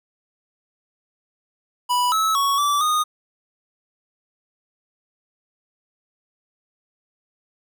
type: tone with pitch steps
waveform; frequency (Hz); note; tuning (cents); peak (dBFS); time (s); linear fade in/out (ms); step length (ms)
square; 984 / 1298 / 1114 / 1161 / 1234; B5 / E6 / C#6 / D6 / D#6; -7 / -27 / +8 / -20 / -15; -18; 1.89-3.04; 20; 230
effects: none